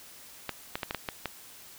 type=clicks; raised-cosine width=0.3 ms; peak=-15 dBFS; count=7; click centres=0.493 / 0.755 / 0.832 / 0.909 / 0.947 / 1.088 / 1.257 s; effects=white hiss -50 dBFS RMS until 1.78 s